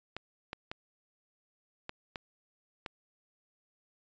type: clicks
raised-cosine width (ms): 0.3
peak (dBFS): -22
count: 6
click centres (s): 0.166 / 0.531 / 0.715 / 1.894 / 2.158 / 2.862
effects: resampled to 16000 Hz